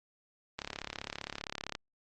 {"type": "click train", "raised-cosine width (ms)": 0.2, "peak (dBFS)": -19, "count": 42, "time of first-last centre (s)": [0.59, 1.751], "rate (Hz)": 35.3, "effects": ["low-pass 7000 Hz 12 dB/octave", "Opus 32 kbps"]}